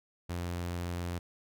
sawtooth tone, 87.31 Hz, F2, in tune, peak -30 dBFS, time 0.29-1.19 s, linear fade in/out 10 ms, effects none

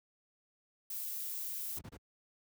violet noise, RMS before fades -40 dBFS, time 0.9-1.79 s, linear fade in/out 5 ms
brown noise bursts, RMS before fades -43 dBFS, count 3, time 1.76-1.972 s, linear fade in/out 10 ms, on 54 ms, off 25 ms
effects high-pass 80 Hz 12 dB/octave

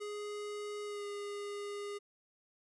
square tone with pitch glide, 415.3 to 408.2 Hz, G#4 to G#4, 0 to -30 cents, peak -40 dBFS, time 0-1.99 s, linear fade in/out 20 ms, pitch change -30 cents, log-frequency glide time 0.85-1.05 s, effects resampled to 24000 Hz

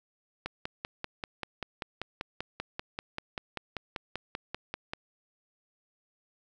click train, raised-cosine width 0.3 ms, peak -18 dBFS, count 24, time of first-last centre 0.46-4.935 s, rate 5.14 Hz, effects none

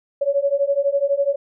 sine beating tone pair, 554.4 / 566.4 Hz, C#5 / C#5, 0 / +37 cents, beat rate 12 Hz, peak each -20 / -19 dBFS, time 0.21-1.36 s, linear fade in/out 10 ms, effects none

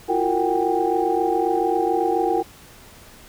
sine tone cluster, 336.6 / 363.9 / 458.8 / 761 / 805 Hz, E4 / F#4 / A#4 / F#5 / G5, +36 / -29 / -28 / +48 / +46 cents, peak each -24 dBFS, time 0.08-2.43 s, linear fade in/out 20 ms, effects tanh soft clip ceiling -6 dBFS + pink hiss -46 dBFS RMS until 3.28 s

